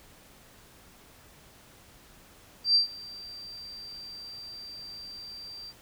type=tone with ADSR envelope; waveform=sine; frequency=4699 Hz; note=D8; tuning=in tune; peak=-17 dBFS; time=2.64-5.73 s; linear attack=110 ms; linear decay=120 ms; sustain=-23 dB; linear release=39 ms; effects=pink hiss -55 dBFS RMS until 5.81 s